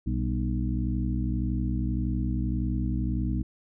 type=harmonic tone with a mistuned harmonic; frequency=61.74 Hz; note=B1; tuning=in tune; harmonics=1 / 2 / 3 / 4 / 5; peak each=-28 / -31 / -33 / -34 / -35 dBFS; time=0.06-3.43 s; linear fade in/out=10 ms; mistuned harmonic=3; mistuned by=+100 cents; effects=none